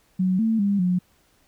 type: tone with pitch steps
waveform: sine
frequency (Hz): 185.4 / 223.4 / 200.7 / 180.3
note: F#3 / A3 / G3 / F#3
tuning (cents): +4 / +27 / +41 / -45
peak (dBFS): -18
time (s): 0.19-0.99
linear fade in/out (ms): 10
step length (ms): 200
effects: pink hiss -62 dBFS RMS until 1.47 s